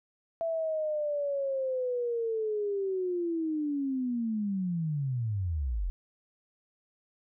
sine linear sweep, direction down, 667 to 39.58 Hz, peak -28 dBFS, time 0.41-5.9 s, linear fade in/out 0 ms, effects none

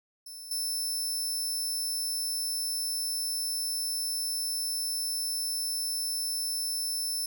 20% pulse tone with level steps, 5300 Hz, E8, 9 cents sharp, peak -36 / -24 dBFS, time 0.26-7.26 s, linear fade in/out 5 ms, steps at 0.51 s, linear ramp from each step 2 ms, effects none

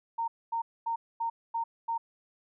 sine tone bursts, 920 Hz, A#5, 23 cents flat, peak -28 dBFS, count 6, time 0.18-1.98 s, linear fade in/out 10 ms, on 100 ms, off 240 ms, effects none

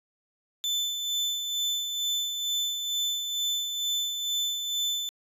35% pulse tone with tremolo, 3520 Hz, A7, in tune, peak -23 dBFS, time 0.64-5.09 s, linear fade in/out 0 ms, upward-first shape sine, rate 2.2 Hz, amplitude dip 45%, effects resampled to 32000 Hz

